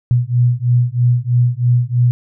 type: beating tone pair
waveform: sine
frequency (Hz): 120.6 / 123.7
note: B2 / B2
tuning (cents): -41 / +3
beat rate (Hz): 3.1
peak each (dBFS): -14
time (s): 0.11-2.11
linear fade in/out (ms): 0
effects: none